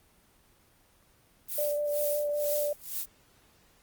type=noise with tremolo; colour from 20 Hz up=violet; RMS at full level=-32 dBFS; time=1.47-3.06 s; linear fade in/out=50 ms; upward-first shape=sine; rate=2.1 Hz; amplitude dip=95%
type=tone with vibrato; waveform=sine; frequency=587.3 Hz; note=D5; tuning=in tune; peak=-27 dBFS; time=1.58-2.73 s; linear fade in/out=5 ms; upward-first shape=square; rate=5.3 Hz; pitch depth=8 cents each way
effects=pink hiss -63 dBFS RMS until 3.82 s + Opus 24 kbps